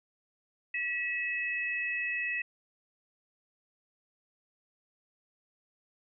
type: tone pair together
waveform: sine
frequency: 1937 / 2584 Hz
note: B6 / E7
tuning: -34 / -35 cents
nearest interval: perfect fourth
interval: 499 cents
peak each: -33 / -33 dBFS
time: 0.74-2.42 s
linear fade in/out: 5 ms
effects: none